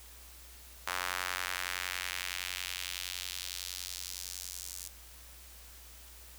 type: tone with high-pass filter sweep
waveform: sawtooth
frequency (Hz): 90.8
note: F#2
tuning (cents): -32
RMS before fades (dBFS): -39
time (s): 0.87-4.88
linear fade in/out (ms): 5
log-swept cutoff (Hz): 1200 to 7100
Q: 1.3
effects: added 60 Hz sine -54 dBFS peak until 6.38 s + white hiss -54 dBFS RMS until 6.38 s